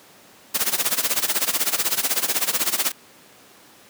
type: noise with tremolo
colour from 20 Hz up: white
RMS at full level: -19 dBFS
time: 0.54-2.92 s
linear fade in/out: 10 ms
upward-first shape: sine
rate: 16 Hz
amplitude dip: 85%
effects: pink hiss -49 dBFS RMS until 3.89 s + high-pass 200 Hz 12 dB/octave